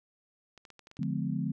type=clicks; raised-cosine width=0.2 ms; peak=-34 dBFS; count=8; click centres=0.577 / 0.652 / 0.703 / 0.793 / 0.871 / 0.914 / 0.969 / 1.031 s
type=chord; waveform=sine; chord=D diminished seventh; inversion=none; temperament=just; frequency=146.83 / 176.2 / 211.4 / 253.7 Hz; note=D3 / F3 / Ab3 / Cb4; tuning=0 / +16 / +31 / +47 cents; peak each=-34 / -34 / -35 / -36 dBFS; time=0.99-1.52 s; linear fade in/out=5 ms
effects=none